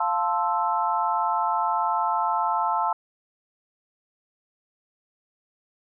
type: chord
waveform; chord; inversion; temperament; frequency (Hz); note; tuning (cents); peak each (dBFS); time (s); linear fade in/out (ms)
sine; F major seventh; none; equal; 698.5 / 880 / 1046.5 / 1318.5; F5 / A5 / C6 / E6; 0 / 0 / 0 / 0; -29 / -24 / -28 / -28; 0-2.93; 5
effects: none